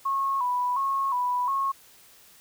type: tone with vibrato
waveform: sine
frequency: 1038 Hz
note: C6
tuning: 14 cents flat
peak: -23 dBFS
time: 0.05-1.72 s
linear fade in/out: 10 ms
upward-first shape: square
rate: 1.4 Hz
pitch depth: 87 cents each way
effects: white hiss -54 dBFS RMS until 2.4 s